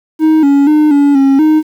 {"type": "tone with pitch steps", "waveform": "triangle", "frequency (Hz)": [314.3, 280.9, 303.5, 284.9, 272.4, 310.1], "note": ["D#4", "C#4", "D#4", "C#4", "C#4", "D#4"], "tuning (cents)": [18, 23, -43, 48, -30, -6], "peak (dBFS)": -3, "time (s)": [0.19, 1.63], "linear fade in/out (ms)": 50, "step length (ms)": 240, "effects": ["7-bit"]}